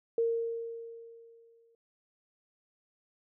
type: tone with exponential decay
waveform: sine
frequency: 461 Hz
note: A#4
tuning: 19 cents flat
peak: -24 dBFS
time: 0.18-1.75 s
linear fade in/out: 2 ms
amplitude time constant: 340 ms
effects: none